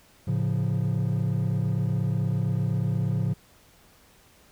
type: chord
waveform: triangle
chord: A augmented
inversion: none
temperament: equal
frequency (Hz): 110 / 138.59 / 174.61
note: A2 / C#3 / E#3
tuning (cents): 0 / 0 / 0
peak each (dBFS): -24 / -24 / -26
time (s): 0.27-3.34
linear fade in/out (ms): 10
effects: tanh soft clip ceiling -16 dBFS + pink hiss -57 dBFS RMS until 4.51 s